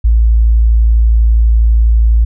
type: tone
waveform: sine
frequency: 56.1 Hz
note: A1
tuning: 34 cents sharp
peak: -5 dBFS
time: 0.04-2.25 s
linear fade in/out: 10 ms
effects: none

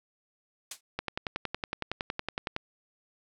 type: noise with exponential decay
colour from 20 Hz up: blue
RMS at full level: -28 dBFS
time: 0.71-0.81 s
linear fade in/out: 5 ms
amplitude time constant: 21 ms
type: click train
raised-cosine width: 0.3 ms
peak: -15 dBFS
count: 18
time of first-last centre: 0.99-2.564 s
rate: 10.8 Hz
effects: low-pass 8000 Hz 12 dB/octave

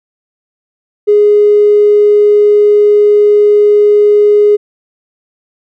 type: tone with tanh clipping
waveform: triangle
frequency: 415.3 Hz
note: G#4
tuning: in tune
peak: -3 dBFS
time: 1.07-4.57 s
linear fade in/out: 20 ms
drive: 2 dB
effects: none

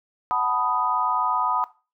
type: chord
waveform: sine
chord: B dominant seventh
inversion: second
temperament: equal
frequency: 740 / 880 / 987.8 / 1244.5 Hz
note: F#5 / A5 / B5 / D#6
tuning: 0 / 0 / 0 / 0 cents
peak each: -29 / -29 / -24 / -25 dBFS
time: 0.31-1.64 s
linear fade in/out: 0 ms
effects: noise-tail reverb RT60 0.3 s tail -17 dB re dry

